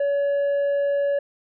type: tone with tanh clipping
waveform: sine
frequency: 566 Hz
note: C#5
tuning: 36 cents sharp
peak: -20 dBFS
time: 0-1.19 s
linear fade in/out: 5 ms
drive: 4 dB
effects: none

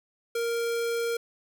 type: tone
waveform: square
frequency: 466.2 Hz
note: A#4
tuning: in tune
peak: -27 dBFS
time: 0.35-1.17 s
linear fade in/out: 5 ms
effects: none

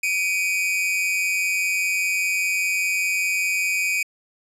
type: tone pair together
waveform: 45% pulse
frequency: 2300 / 2485 Hz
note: D7 / D#7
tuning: -37 / -3 cents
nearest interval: minor second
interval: 134 cents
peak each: -24 / -22 dBFS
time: 0.03-4.03 s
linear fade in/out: 5 ms
effects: low-pass 12000 Hz 12 dB/octave

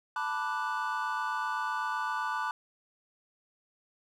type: chord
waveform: triangle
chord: B minor seventh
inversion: third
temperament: equal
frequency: 880 / 987.8 / 1174.7 / 1480 Hz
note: A5 / B5 / D6 / F#6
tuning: 0 / 0 / 0 / 0 cents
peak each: -34 dBFS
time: 0.16-2.51 s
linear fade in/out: 2 ms
effects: none

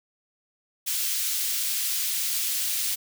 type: high-pass noise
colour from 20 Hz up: white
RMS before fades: -27 dBFS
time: 0.86-2.96 s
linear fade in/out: 20 ms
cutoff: 2700 Hz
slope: 12 dB/octave
effects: none

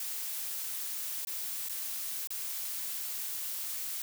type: noise with dropouts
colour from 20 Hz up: blue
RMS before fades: -37 dBFS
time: 0-4.02 s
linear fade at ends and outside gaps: 2 ms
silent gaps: 1.25-1.271 / 1.687-1.694 / 2.273-2.304 s
effects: none

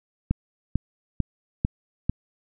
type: click train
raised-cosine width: 5 ms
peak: -9 dBFS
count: 5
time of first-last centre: 0.31-2.096 s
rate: 2.24 Hz
effects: none

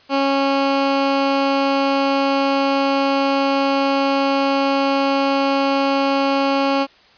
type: tone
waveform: 15% pulse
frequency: 274.9 Hz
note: C#4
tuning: 14 cents flat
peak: -9 dBFS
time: 0.09-6.87 s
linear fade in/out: 50 ms
effects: white hiss -50 dBFS RMS until 7.17 s + resampled to 11025 Hz

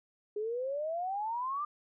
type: exponential sweep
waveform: sine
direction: up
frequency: 410.6 to 1211 Hz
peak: -32 dBFS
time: 0.36-1.65 s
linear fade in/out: 5 ms
effects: none

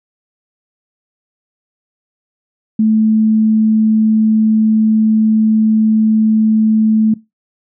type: tone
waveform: sine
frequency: 218.3 Hz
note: A3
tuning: 13 cents flat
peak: -8 dBFS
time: 2.79-7.14 s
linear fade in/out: 5 ms
effects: noise-tail reverb RT60 0.2 s tail -19 dB re dry

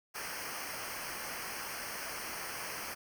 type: noise with comb filter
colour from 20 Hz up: pink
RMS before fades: -41 dBFS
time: 0.14-2.95 s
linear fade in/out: 20 ms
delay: 0.27 ms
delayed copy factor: -0.9
effects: none

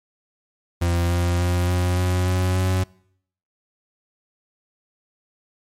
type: tone with pitch steps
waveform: 40% pulse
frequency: 86.3 / 87.35 / 88.42 / 89.5 / 90.59 / 91.7 / 92.82 Hz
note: F2 / F2 / F2 / F2 / F#2 / F#2 / F#2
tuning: -20 / +1 / +22 / +43 / -36 / -15 / +6 cents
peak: -17 dBFS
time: 0.81-2.84 s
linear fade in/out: 10 ms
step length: 290 ms
effects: noise-tail reverb RT60 0.7 s tail -25 dB re dry + MP3 64 kbps

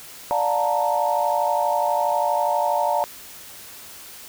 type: chord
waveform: sine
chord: Bb major seventh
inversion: first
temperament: equal with one note detuned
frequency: 587.3 / 708.2 / 880 / 932.3 Hz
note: D5 / F5 / A5 / Bb5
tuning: 0 / +24 / 0 / 0 cents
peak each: -24 dBFS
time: 0.31-3.04 s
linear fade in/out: 0 ms
effects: white hiss -41 dBFS RMS until 4.28 s

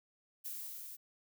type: noise with level ramp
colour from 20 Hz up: violet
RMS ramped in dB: -42 to -49 dBFS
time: 0.44-0.97 s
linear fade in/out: 20 ms
effects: none

